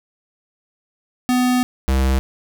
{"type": "tone pair in turn", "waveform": "square", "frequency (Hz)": [250, 66.07], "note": ["B3", "C2"], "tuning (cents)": [21, 17], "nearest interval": "octave + major seventh", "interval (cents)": 2304, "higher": "first", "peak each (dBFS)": -15, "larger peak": "neither", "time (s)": [[1.29, 1.63], [1.88, 2.19]], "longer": "first", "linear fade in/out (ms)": 0, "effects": []}